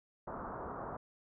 white low-pass noise, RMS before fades -43 dBFS, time 0.27-0.97 s, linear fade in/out 5 ms, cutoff 1300 Hz, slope 48 dB/octave, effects none

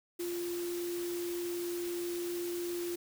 sine tone in noise, 348.4 Hz, F4, 4 cents flat, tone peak -34 dBFS, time 0.19-2.96 s, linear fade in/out 10 ms, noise white, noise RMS -45 dBFS, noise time 0.19-2.96 s, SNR +8 dB, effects none

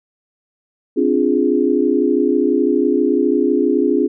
sine chord, D half-diminished seventh, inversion third, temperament equal, 261.6 / 293.7 / 349.2 / 415.3 Hz, C4 / D4 / F4 / Ab4, 0 / 0 / 0 / 0 cents, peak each -18 dBFS, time 0.96-4.08 s, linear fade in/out 20 ms, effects none

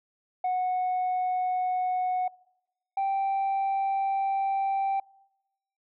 sine tone pair in turn, 735 / 781.9 Hz, F#5 / G5, -12 / -5 cents, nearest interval minor second, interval 107 cents, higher second, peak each -22 dBFS, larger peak neither, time 0.44-2.28 / 2.97-5 s, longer second, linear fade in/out 5 ms, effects noise-tail reverb RT60 0.9 s tail -26 dB re dry + tanh soft clip ceiling -23 dBFS

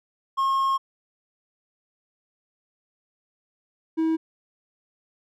triangle tone pair in turn, 1079 / 322 Hz, C#6 / E4, -47 / -41 cents, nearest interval octave + major sixth, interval 2094 cents, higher first, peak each -18 dBFS, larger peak neither, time 0.37-0.78 / 3.97-4.17 s, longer first, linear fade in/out 20 ms, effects none

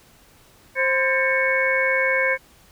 sine tone cluster, 527 / 1026 / 1597 / 1788 / 2213 Hz, C5 / C6 / G6 / A6 / C#7, +12 / -34 / +32 / +27 / -3 cents, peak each -23 / -29 / -24 / -28 / -21 dBFS, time 0.75-2.38 s, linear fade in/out 50 ms, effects pink hiss -53 dBFS RMS until 2.71 s

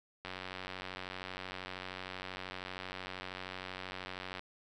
click train, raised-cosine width 0.3 ms, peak -25 dBFS, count 386, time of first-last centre 0.25-4.394 s, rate 92.9 Hz, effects none

